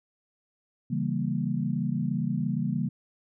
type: chord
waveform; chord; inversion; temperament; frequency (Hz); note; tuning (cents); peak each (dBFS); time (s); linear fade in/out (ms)
sine; C# diminished seventh; none; equal; 138.59 / 164.81 / 196 / 233.1; C#3 / E3 / G3 / Bb3; 0 / 0 / 0 / 0; -31; 0.9-2.89; 10
effects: none